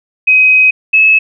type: tone pair in turn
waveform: sine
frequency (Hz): 2525 / 2589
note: D#7 / E7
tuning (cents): +25 / -32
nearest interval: unison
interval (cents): 43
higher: second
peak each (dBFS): -4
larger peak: neither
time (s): 0.27-0.71 / 0.93-1.19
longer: first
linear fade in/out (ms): 10
effects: none